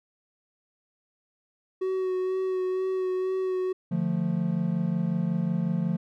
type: tone with vibrato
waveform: triangle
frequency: 373.5 Hz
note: F#4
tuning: 16 cents sharp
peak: -23 dBFS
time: 1.81-3.73 s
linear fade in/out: 10 ms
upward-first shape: sine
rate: 2.1 Hz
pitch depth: 18 cents each way
type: chord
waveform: triangle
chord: D minor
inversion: none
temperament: equal with one note detuned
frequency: 149.05 / 174.61 / 220 Hz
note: D3 / F3 / A3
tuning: +26 / 0 / 0 cents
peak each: -29 / -24 / -29 dBFS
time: 3.91-5.97 s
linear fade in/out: 10 ms
effects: none